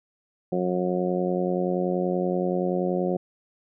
harmonic tone, 90.5 Hz, F#2, 38 cents flat, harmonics 2 / 3 / 4 / 5 / 6 / 7 / 8, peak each -27 / -35 / -27 / -34 / -29 / -38 / -34 dBFS, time 0.52-3.17 s, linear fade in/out 5 ms, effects none

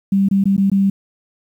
sine tone with dropouts, 196 Hz, G3, in tune, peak -11 dBFS, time 0.12-0.9 s, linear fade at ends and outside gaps 5 ms, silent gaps 0.287-0.311 / 0.44-0.455 / 0.566-0.578 / 0.7-0.716 s, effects 8-bit

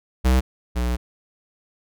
square tone pair in turn, 63.8 / 60.72 Hz, C2 / B1, -43 / -29 cents, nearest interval minor second, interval 86 cents, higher first, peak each -15 / -21 dBFS, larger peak first, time 0.24-0.41 / 0.75-0.97 s, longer second, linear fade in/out 20 ms, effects none

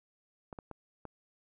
clicks, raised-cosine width 1 ms, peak -29 dBFS, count 4, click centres 0.528 / 0.588 / 0.713 / 1.053 s, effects none

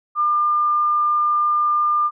sine tone, 1201 Hz, D6, 38 cents sharp, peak -15 dBFS, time 0.15-2.11 s, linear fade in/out 50 ms, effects none

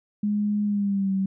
sine tone with pitch glide, 207.7 to 192.67 Hz, G#3 to G3, 0 to -30 cents, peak -21 dBFS, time 0.23-1.26 s, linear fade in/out 5 ms, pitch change -130 cents, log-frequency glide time 0.64-1.12 s, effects none

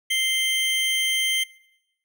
square tone pair together, 2093 / 3136 Hz, C7 / G7, 0 / 0 cents, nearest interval perfect fifth, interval 700 cents, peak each -24 dBFS, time 0.1-1.44 s, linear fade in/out 10 ms, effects noise-tail reverb RT60 0.9 s tail -22 dB re dry

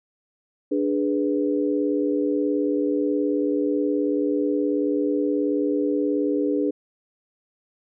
sine chord, G# diminished, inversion second, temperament equal, 293.7 / 415.3 / 493.9 Hz, D4 / G#4 / B4, 0 / 0 / 0 cents, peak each -22 / -25 / -27 dBFS, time 0.71-6.71 s, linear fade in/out 10 ms, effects none

